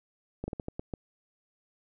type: slowing click train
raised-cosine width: 2 ms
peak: -21 dBFS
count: 7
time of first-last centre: 0.44-0.938 s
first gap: 40 ms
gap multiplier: 1.29
effects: none